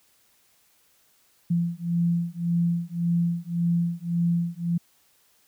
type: beating tone pair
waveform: sine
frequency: 170 / 171.8 Hz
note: F3 / F3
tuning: -46 / -28 cents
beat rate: 1.8 Hz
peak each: -25 dBFS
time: 1.5-4.78 s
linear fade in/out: 10 ms
effects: white hiss -63 dBFS RMS until 5.47 s